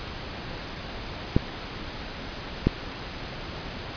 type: clicks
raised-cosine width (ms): 3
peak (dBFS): -5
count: 2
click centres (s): 1.365 / 2.67
effects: pink hiss -36 dBFS RMS until 3.96 s + resampled to 11025 Hz